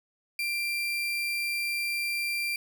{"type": "tone", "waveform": "35% pulse", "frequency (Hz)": 2368, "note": "D7", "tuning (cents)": 14, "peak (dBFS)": -26, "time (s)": [0.39, 2.56], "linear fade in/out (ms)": 2, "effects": []}